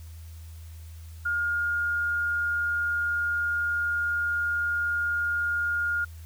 sine tone, 1419 Hz, F6, 27 cents sharp, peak -24 dBFS, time 1.25-6.05 s, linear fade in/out 10 ms, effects added 81 Hz sine -40 dBFS peak until 6.25 s + white hiss -56 dBFS RMS until 6.25 s

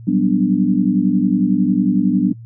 sine chord, G major seventh, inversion third, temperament equal, 185 / 196 / 246.9 / 293.7 Hz, F#3 / G3 / B3 / D4, 0 / 0 / 0 / 0 cents, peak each -18 dBFS, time 0.07-2.33 s, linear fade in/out 10 ms, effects noise-tail reverb RT60 0.1 s tail -24 dB re dry + added 115 Hz sine -33 dBFS peak until 2.45 s

